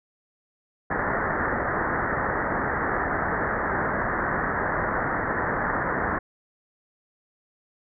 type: low-pass noise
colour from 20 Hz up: white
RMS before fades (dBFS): -26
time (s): 0.9-6.19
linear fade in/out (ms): 10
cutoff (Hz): 1900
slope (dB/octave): 96
effects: none